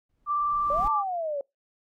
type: noise with exponential growth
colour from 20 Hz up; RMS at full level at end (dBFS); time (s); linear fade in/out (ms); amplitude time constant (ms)
brown; -33; 0.09-0.88; 5; 170
type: tone with vibrato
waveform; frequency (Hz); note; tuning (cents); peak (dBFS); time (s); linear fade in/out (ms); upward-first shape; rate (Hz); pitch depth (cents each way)
sine; 1174.7; D6; 0; -23; 0.26-1.04; 50; sine; 20; 20
type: exponential two-way sweep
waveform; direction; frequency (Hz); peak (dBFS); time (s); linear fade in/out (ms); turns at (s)
sine; up then down; 549 to 903 to 549; -27; 0.7-1.41; 2; 0.89
effects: noise-tail reverb RT60 0.2 s tail -26 dB re dry